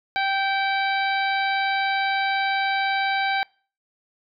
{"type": "harmonic tone with a mistuned harmonic", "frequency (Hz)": 782, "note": "G5", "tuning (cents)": -4, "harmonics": [1, 2, 3, 4, 5, 6], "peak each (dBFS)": [-23, -26, -28, -36, -32, -39], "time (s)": [0.16, 3.43], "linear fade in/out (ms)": 0, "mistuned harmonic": 3, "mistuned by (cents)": -27, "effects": ["noise-tail reverb RT60 0.4 s tail -25 dB re dry"]}